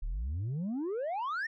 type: exponential sweep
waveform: sine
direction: up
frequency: 33.44 to 1885 Hz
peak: -29 dBFS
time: 0.02-1.47 s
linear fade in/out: 10 ms
effects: tanh soft clip ceiling -31 dBFS